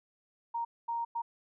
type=tone bursts at uneven times; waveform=sine; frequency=932.3 Hz; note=A#5; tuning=in tune; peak=-31 dBFS; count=3; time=0.54-0.65 / 0.88-1.05 / 1.15-1.22 s; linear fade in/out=10 ms; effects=none

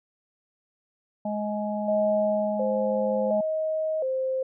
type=harmonic tone; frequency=209.6 Hz; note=G#3; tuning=16 cents sharp; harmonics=1 / 3 / 4; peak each=-29 / -30 / -34 dBFS; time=1.25-3.41 s; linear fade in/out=5 ms
type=tone with vibrato; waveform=sine; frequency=574 Hz; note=D5; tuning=40 cents flat; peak=-24 dBFS; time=1.88-4.43 s; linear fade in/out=5 ms; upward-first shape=square; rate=0.7 Hz; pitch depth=160 cents each way
effects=none

